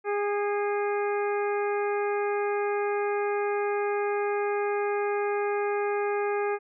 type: harmonic tone with a mistuned harmonic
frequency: 409.6 Hz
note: G#4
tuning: 24 cents flat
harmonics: 1 / 2 / 3 / 4 / 5 / 6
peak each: -26 / -32 / -36 / -38 / -40 / -42 dBFS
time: 0.04-6.59 s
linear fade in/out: 50 ms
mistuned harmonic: 5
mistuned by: +42 cents
effects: none